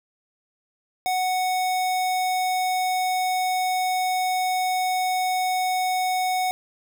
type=tone; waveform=square; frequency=740 Hz; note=F#5; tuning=in tune; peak=-22 dBFS; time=1.06-6.51 s; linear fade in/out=0 ms; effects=none